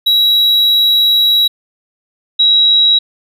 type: tone pair in turn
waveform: triangle / sine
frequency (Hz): 3879 / 3865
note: B7 / B7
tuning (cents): -32 / -38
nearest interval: unison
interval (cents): 6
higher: first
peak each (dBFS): -6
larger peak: neither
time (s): 0.06-1.48 / 2.39-2.99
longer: first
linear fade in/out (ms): 10
effects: none